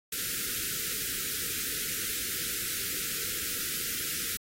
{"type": "band-stop noise", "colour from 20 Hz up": "white", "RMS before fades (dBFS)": -33, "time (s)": [0.12, 4.37], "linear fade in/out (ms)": 5, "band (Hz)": [500, 1300], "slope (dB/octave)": 96, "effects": ["AAC 48 kbps"]}